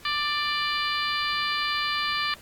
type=harmonic tone; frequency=590 Hz; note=D5; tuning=8 cents sharp; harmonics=2 / 3 / 4 / 5 / 6 / 7 / 8; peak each=-29 / -31 / -32 / -33 / -34 / -34 / -35 dBFS; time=0.05-2.34 s; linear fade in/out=2 ms; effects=pink hiss -50 dBFS RMS until 2.41 s + AAC 64 kbps